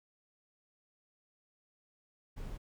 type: noise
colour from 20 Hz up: brown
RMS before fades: -42 dBFS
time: 2.36-2.58 s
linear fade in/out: 20 ms
effects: none